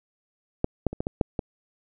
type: clicks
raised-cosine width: 2 ms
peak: -8 / -8 / -20 / -14 / -14 / -6 / -13 dBFS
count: 7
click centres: 0.644 / 0.867 / 0.93 / 1.005 / 1.069 / 1.212 / 1.392 s
effects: none